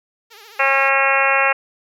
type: tone with vibrato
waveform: 5% pulse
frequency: 431.4 Hz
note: A4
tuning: 34 cents flat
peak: -29 dBFS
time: 0.3-0.9 s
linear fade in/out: 20 ms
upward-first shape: triangle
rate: 14 Hz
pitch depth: 160 cents each way
type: harmonic tone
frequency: 272 Hz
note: C#4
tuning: 33 cents flat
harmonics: 2 / 3 / 4 / 5 / 6 / 7 / 8 / 9 / 10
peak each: -22 / -22 / -22 / -22 / -22 / -22 / -22 / -22 / -22 dBFS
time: 0.59-1.53 s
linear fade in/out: 10 ms
effects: none